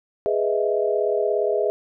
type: chord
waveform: sine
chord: E major seventh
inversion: first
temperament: equal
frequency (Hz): 415.3 / 493.9 / 622.3 / 659.3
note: G#4 / B4 / D#5 / E5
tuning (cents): 0 / 0 / 0 / 0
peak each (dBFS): -22 / -26 / -25 / -26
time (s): 0.26-1.7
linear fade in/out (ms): 0
effects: none